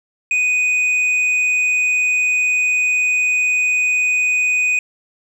sine tone with hard clipping, 2489 Hz, D#7, in tune, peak -15 dBFS, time 0.31-4.79 s, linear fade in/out 2 ms, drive 4 dB, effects none

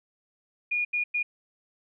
sine tone bursts at uneven times, 2438 Hz, D#7, 36 cents flat, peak -24 dBFS, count 3, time 0.71-0.85 / 0.93-1.04 / 1.14-1.23 s, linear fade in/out 10 ms, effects none

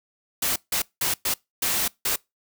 white noise bursts at uneven times, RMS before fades -24 dBFS, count 6, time 0.42-0.56 / 0.72-0.82 / 1.01-1.14 / 1.25-1.34 / 1.62-1.88 / 2.05-2.16 s, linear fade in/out 5 ms, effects noise-tail reverb RT60 0.2 s tail -24 dB re dry

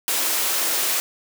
white high-pass noise, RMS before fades -22 dBFS, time 0.08-1 s, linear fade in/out 0 ms, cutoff 290 Hz, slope 24 dB/octave, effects none

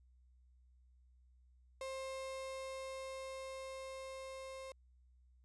35% pulse tone with level ramp, 530 Hz, C5, 22 cents sharp, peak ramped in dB -40 to -45 dBFS, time 1.81-4.72 s, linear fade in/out 2 ms, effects added 62 Hz sine -64 dBFS peak until 5.44 s + resampled to 24000 Hz

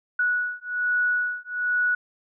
sine beating tone pair, 1468 / 1469.2 Hz, F#6 / F#6, -14 / -13 cents, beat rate 1.2 Hz, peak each -25 dBFS, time 0.19-1.95 s, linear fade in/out 5 ms, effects none

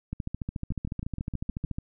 two click trains, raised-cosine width 5 ms, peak -21 / -19 dBFS, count 7 / 24, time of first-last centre 0.72-1.647 / 0.13-1.785 s, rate 6.47 / 13.9 Hz, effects none

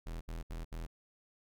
45% pulse tone bursts, 41.2 Hz, E1, in tune, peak -39 dBFS, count 4, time 0.06-0.867 s, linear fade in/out 10 ms, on 150 ms, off 69 ms, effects none

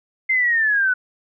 sine linear sweep, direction down, 2098 to 1472 Hz, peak -15 dBFS, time 0.29-0.94 s, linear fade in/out 10 ms, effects none

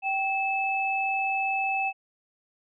sine tone pair together, 777 / 2615 Hz, G5 / E7, -16 / -15 cents, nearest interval octave + major sixth, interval 2101 cents, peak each -27 dBFS, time 0.02-1.93 s, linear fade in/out 50 ms, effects none

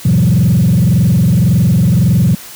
sine tone with frequency modulation, 146.83 Hz, D3, in tune, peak -5 dBFS, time 0.05-2.35 s, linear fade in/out 5 ms, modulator 21.8 Hz, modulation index 2.1, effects tanh soft clip ceiling -4 dBFS + white hiss -32 dBFS RMS until 2.55 s

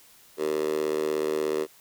10% pulse tone with high-pass filter, 76.7 Hz, D#2, 24 cents flat, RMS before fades -27 dBFS, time 0.37-1.67 s, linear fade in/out 50 ms, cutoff 410 Hz, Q 4.8, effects white hiss -55 dBFS RMS until 1.8 s

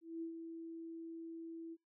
sine tone with ADSR envelope, 329.6 Hz, E4, in tune, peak -39 dBFS, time 0.01-1.77 s, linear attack 210 ms, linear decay 100 ms, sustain -6 dB, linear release 43 ms, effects noise-tail reverb RT60 0.2 s tail -26 dB re dry

